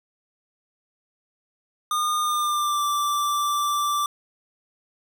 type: tone with pitch glide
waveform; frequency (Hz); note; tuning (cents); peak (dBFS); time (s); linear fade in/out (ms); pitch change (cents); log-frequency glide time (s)
square; 1218 to 1171.8; D#6 to D6; -37 to -4; -22; 1.91-4.06; 2; -67; 2.21-2.84
effects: none